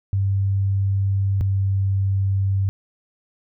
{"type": "tone pair in turn", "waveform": "sine", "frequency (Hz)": [98, 97.38], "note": ["G2", "G2"], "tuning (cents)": [0, -11], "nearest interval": "unison", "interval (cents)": 11, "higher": "first", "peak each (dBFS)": -17, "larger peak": "neither", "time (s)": [[0.13, 1.41], [1.41, 2.69]], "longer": "neither", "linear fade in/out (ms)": 0, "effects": []}